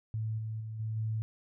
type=tone with level steps; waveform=sine; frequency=110 Hz; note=A2; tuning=in tune; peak=-31 / -34 / -37 / -32 / -30 dBFS; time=0.14-1.22 s; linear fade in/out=0 ms; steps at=0.38 / 0.6 / 0.79 / 0.96 s; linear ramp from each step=10 ms; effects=none